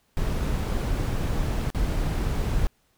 brown noise with dropouts, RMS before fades -25 dBFS, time 0.17-2.67 s, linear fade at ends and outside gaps 0 ms, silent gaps 1.702-1.747 s, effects pink hiss -67 dBFS RMS until 2.97 s

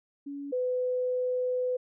sine tone pair in turn, 282.8 / 502.3 Hz, C#4 / B4, +35 / +29 cents, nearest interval minor seventh, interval 994 cents, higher second, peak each -35 / -26 dBFS, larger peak second, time 0.26-0.52 / 0.52-1.77 s, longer second, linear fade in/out 10 ms, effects none

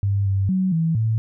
sine tone with pitch steps, 99.7 / 97.4 / 187.4 / 163.2 / 111.3 Hz, G2 / G2 / F#3 / E3 / A2, +30 / -11 / +22 / -17 / +20 cents, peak -17 dBFS, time 0.03-1.18 s, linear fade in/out 0 ms, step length 230 ms, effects none

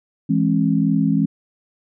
sine chord, C# minor, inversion first, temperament equal with one note detuned, 164.81 / 207.7 / 270.1 Hz, E3 / G#3 / C#4, 0 / 0 / -45 cents, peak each -19 dBFS, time 0.29-1.26 s, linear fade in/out 10 ms, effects none

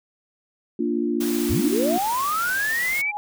sine chord, Bb major, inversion none, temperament equal, 233.1 / 293.7 / 349.2 Hz, Bb3 / D4 / F4, 0 / 0 / 0 cents, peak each -25 dBFS, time 0.79-1.98 s, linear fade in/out 5 ms
white noise, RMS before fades -32 dBFS, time 1.2-3.02 s, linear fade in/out 10 ms
sine linear sweep, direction up, 45.75 to 2375 Hz, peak -21 dBFS, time 1.49-3.12 s, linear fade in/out 20 ms
sine tone with exponential growth, 830.6 Hz, G#5, in tune, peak -23 dBFS, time 2.97-3.17 s, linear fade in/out 0 ms, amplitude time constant 43 ms
effects none

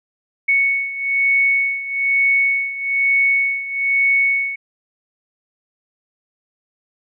sine beating tone pair, 2217 / 2218.1 Hz, C#7 / C#7, 0 / 0 cents, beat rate 1.1 Hz, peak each -16 / -20 dBFS, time 0.48-4.56 s, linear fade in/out 10 ms, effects none

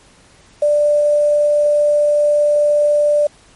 sine tone with quantisation, 590 Hz, D5, 8 cents sharp, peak -10 dBFS, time 0.62-3.27 s, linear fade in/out 5 ms, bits 6, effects pink hiss -48 dBFS RMS until 3.55 s + MP3 48 kbps

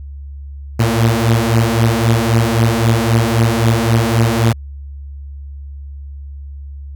sawtooth beating tone pair, 112.8 / 116.6 Hz, A2 / A#2, +44 / +1 cents, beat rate 3.8 Hz, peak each -10 dBFS, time 0.79-4.53 s, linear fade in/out 10 ms, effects added 70 Hz sine -27 dBFS peak until 6.95 s

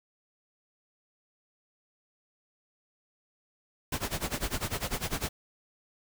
pink noise with tremolo, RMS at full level -30 dBFS, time 3.92-5.29 s, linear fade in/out 5 ms, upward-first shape sine, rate 10 Hz, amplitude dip 90%, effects none

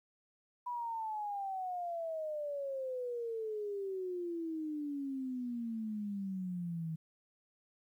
sine exponential sweep, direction down, 986 to 158.4 Hz, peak -36 dBFS, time 0.66-6.96 s, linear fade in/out 10 ms, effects 12-bit

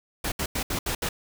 pink noise bursts at uneven times, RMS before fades -28 dBFS, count 6, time 0.24-0.32 / 0.39-0.46 / 0.55-0.63 / 0.7-0.79 / 0.86-0.95 / 1.02-1.09 s, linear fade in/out 5 ms, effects none

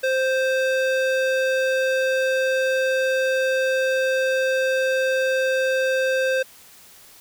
square tone with band-pass filter, 523.3 Hz, C5, in tune, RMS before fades -21 dBFS, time 0.03-6.43 s, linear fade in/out 10 ms, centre 1400 Hz, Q 0.58, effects white hiss -48 dBFS RMS until 7.2 s

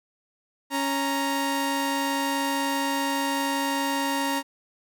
sawtooth tone pair together, 277.2 / 932.3 Hz, C#4 / A#5, 0 / 0 cents, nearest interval octave + major sixth, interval 2100 cents, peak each -23 dBFS, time 0.7-4.43 s, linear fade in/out 50 ms, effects none

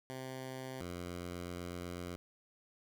10% pulse tone pair in turn, 130.6 / 88.02 Hz, C3 / F2, -3 / +14 cents, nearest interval perfect fifth, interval 683 cents, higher first, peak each -34 / -33 dBFS, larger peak second, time 0.1-0.81 / 0.81-2.16 s, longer second, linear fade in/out 0 ms, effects none

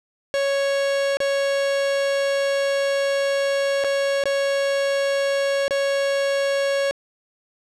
45% pulse tone with dropouts, 554.4 Hz, C#5, in tune, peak -19 dBFS, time 0.34-6.91 s, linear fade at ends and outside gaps 0 ms, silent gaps 1.17-1.203 / 3.839-3.845 / 4.238-4.256 / 5.68-5.708 s, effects low-pass 7000 Hz 12 dB/octave

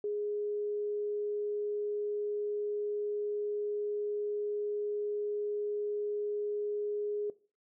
sine tone, 415.3 Hz, G#4, in tune, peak -31 dBFS, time 0.04-7.3 s, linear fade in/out 2 ms, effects noise-tail reverb RT60 0.4 s tail -19 dB re dry

